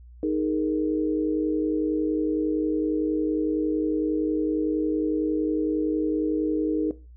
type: chord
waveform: sine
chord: D# suspended fourth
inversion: none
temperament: equal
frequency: 311.1 / 415.3 / 466.2 Hz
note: D#4 / G#4 / A#4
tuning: 0 / 0 / 0 cents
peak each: -24 / -29 / -29 dBFS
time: 0.23-6.91 s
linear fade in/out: 2 ms
effects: noise-tail reverb RT60 0.3 s tail -17 dB re dry + added 60 Hz sine -44 dBFS peak until 7.16 s